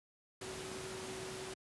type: tone in noise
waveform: sine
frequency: 376.9 Hz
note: F#4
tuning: 32 cents sharp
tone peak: -46 dBFS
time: 0.41-1.54 s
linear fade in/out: 5 ms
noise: pink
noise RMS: -45 dBFS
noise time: 0.41-1.54 s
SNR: -4 dB
effects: high-pass 100 Hz 12 dB/octave + resampled to 24000 Hz